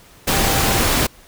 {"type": "tone in noise", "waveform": "sine", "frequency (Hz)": 784, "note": "G5", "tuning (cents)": 0, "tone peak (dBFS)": -25, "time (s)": [0.33, 0.8], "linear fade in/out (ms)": 10, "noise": "pink", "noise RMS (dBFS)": -17, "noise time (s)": [0.27, 1.07], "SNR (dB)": -11, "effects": ["pink hiss -47 dBFS RMS until 1.27 s"]}